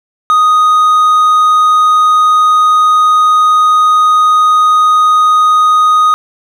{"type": "tone", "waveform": "triangle", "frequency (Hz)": 1244.5, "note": "D#6", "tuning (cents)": 0, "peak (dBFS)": -3, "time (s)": [0.3, 6.14], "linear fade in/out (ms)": 0, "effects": []}